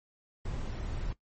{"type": "noise", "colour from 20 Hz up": "brown", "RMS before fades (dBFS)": -35, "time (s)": [0.45, 1.13], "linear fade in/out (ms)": 5, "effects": ["noise-tail reverb RT60 0.1 s tail -17 dB re dry", "MP3 32 kbps"]}